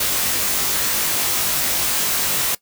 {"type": "noise with comb filter", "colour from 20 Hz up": "white", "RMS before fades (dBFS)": -20, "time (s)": [0, 2.55], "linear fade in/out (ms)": 5, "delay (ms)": 20, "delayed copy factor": 0.9, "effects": ["noise-tail reverb RT60 0.1 s tail -20 dB re dry"]}